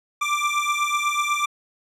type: beating tone pair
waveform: 25% pulse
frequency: 1174.7 / 1182.8 Hz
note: D6 / D6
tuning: 0 / +12 cents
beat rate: 8.1 Hz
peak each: -20 dBFS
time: 0.21-1.46 s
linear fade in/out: 10 ms
effects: low-pass 9000 Hz 12 dB/octave